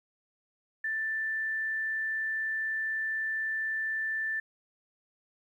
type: tone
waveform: sine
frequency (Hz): 1768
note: A6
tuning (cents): +8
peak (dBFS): -29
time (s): 0.84-4.4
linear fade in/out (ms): 5
effects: 11-bit

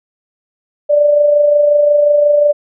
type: tone with amplitude modulation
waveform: sine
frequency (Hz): 587.3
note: D5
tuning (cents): 0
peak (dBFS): -5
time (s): 0.89-2.53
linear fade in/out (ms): 20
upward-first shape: sine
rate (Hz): 25.6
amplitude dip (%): 40
effects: none

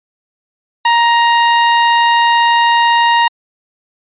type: tone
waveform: sawtooth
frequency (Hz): 938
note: A#5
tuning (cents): +11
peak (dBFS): -4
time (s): 0.85-3.28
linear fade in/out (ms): 5
effects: resampled to 8000 Hz

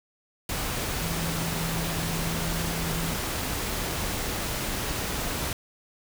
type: tone in noise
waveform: sine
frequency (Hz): 164.81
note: E3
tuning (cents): 0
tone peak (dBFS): -31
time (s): 1.01-3.14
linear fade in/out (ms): 2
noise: pink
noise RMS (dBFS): -30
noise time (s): 0.49-5.53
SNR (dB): -4
effects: none

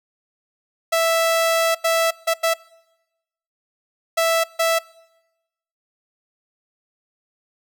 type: tone bursts at uneven times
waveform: sawtooth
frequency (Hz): 659.3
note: E5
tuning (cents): 0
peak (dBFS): -12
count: 6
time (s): 0.92-1.75 / 1.84-2.11 / 2.27-2.34 / 2.43-2.54 / 4.17-4.44 / 4.59-4.79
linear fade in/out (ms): 10
effects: noise-tail reverb RT60 1.0 s tail -24 dB re dry

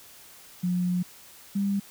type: tone pair in turn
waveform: sine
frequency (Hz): 179.1 / 199.09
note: F3 / G3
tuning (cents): +44 / +27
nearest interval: major second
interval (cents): 183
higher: second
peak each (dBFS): -23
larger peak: neither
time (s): 0.63-1.03 / 1.55-1.8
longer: first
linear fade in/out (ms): 10
effects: white hiss -50 dBFS RMS until 1.9 s

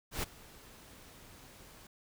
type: noise with ADSR envelope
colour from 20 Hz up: pink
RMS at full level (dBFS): -34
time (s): 0.11-1.87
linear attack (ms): 120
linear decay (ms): 15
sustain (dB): -21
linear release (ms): 4
effects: none

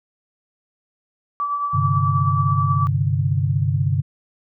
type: tone with tremolo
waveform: sine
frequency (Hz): 1155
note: D6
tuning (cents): -29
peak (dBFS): -18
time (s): 1.4-2.87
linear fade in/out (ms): 0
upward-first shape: triangle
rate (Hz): 9.3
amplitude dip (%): 50
type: chord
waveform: sine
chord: G suspended fourth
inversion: none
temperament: just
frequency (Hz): 98 / 130.67 / 147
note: G2 / C3 / D3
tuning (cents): 0 / -2 / +2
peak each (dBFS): -21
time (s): 1.73-4.02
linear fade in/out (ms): 20
effects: none

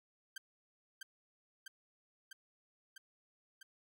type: tone with echo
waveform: sawtooth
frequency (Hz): 1568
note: G6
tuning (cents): 0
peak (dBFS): -39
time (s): 0.36-0.38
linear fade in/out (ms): 5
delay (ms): 650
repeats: 5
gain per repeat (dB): -2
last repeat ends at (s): 3.63
effects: none

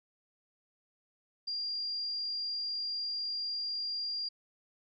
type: tone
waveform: sine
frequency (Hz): 4786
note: D8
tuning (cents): +32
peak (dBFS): -33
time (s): 1.47-4.29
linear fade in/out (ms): 10
effects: none

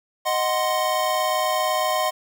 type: chord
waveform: square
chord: C diminished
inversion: first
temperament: equal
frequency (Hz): 622.3 / 740 / 1046.5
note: Eb5 / Gb5 / C6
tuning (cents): 0 / 0 / 0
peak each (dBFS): -25 / -26 / -25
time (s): 0.25-2.11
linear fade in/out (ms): 20
effects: 9-bit

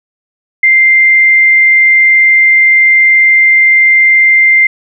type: tone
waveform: sine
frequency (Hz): 2093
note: C7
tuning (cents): 0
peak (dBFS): -3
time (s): 0.63-4.67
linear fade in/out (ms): 5
effects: none

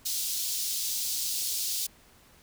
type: high-pass noise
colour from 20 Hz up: pink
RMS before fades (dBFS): -31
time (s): 0.05-1.87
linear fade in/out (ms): 10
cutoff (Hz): 4000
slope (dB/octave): 24
effects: pink hiss -58 dBFS RMS until 2.42 s

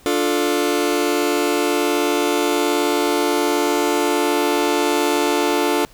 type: chord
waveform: sawtooth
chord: D minor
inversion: none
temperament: just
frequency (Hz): 293.7 / 352.4 / 440.5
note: D4 / F4 / A4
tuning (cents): 0 / +16 / +2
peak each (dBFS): -17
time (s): 0.06-5.85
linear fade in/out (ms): 0
effects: pink hiss -49 dBFS RMS until 5.93 s

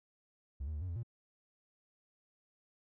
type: tone with pitch steps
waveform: triangle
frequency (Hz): 68 / 77.8 / 74.5 / 92 / 84.8 / 116.8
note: C#2 / D#2 / D2 / F#2 / E2 / A#2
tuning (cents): -33 / 0 / +25 / -9 / +50 / +4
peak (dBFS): -34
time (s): 0.6-1.032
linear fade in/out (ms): 10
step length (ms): 72
effects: tanh soft clip ceiling -31 dBFS

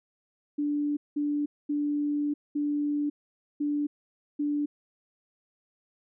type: tone bursts at uneven times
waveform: sine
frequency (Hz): 292.6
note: D4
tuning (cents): -6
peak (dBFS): -25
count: 6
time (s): 0.58-0.97 / 1.16-1.46 / 1.69-2.34 / 2.55-3.1 / 3.6-3.87 / 4.39-4.66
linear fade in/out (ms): 10
effects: none

